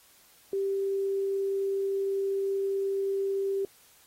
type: tone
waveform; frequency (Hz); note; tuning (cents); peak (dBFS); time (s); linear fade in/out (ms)
sine; 392; G4; 0; -26; 0.53-3.65; 2
effects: white hiss -59 dBFS RMS until 4.06 s + AAC 48 kbps